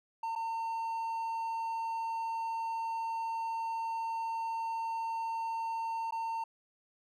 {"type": "tone with dropouts", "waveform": "triangle", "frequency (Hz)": 908, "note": "A#5", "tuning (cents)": -46, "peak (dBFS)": -31, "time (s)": [0.23, 6.44], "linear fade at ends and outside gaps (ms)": 5, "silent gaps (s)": [[0.353, 0.359], [6.109, 6.122]], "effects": []}